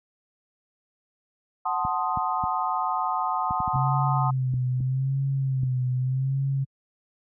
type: chord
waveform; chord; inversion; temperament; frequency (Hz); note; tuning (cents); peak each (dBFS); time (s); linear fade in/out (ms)
sine; F# diminished seventh; none; equal; 740 / 880 / 1046.5 / 1244.5; F#5 / A5 / C6 / Eb6; 0 / 0 / 0 / 0; -29; 1.65-4.31; 10
type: clicks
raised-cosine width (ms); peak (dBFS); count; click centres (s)
5; -20; 10; 1.85 / 2.173 / 2.438 / 3.508 / 3.603 / 3.678 / 3.757 / 4.539 / 4.805 / 5.633
type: tone with vibrato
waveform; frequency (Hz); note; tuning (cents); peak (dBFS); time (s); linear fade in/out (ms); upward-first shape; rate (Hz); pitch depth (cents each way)
sine; 131.5; C3; +9; -22; 3.73-6.65; 20; sine; 0.82; 70
effects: high-pass 60 Hz 12 dB/octave